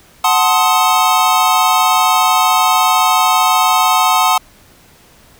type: chord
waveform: square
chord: F# diminished seventh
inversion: none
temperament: equal with one note detuned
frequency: 740 / 880 / 1046.5 / 1261.9 Hz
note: F#5 / A5 / C6 / Eb6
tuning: 0 / 0 / 0 / +24 cents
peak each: -16 dBFS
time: 0.24-4.38 s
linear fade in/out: 5 ms
effects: pink hiss -46 dBFS RMS until 5.39 s